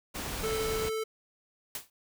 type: noise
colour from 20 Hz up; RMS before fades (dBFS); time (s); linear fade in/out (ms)
pink; -36; 0.14-0.9; 20
type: tone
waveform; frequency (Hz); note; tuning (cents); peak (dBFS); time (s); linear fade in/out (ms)
square; 440; A4; 0; -31; 0.43-1.04; 10
type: noise with exponential decay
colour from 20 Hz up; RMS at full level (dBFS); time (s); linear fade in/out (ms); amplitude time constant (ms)
white; -33; 1.75-1.9; 2; 32
effects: none